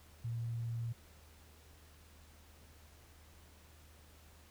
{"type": "tone", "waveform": "sine", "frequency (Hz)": 116.54, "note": "A#2", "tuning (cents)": 0, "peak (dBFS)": -36, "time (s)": [0.24, 0.93], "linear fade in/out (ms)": 10, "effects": ["added 77 Hz sine -60 dBFS peak until 4.5 s", "pink hiss -63 dBFS RMS until 4.5 s"]}